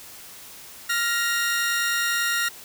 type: tone pair together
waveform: sawtooth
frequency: 1396.9 / 1879.2 Hz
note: F6 / A#6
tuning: 0 / +13 cents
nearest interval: perfect fourth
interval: 513 cents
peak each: -21 dBFS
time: 0.89-2.49 s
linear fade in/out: 10 ms
effects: white hiss -43 dBFS RMS until 2.64 s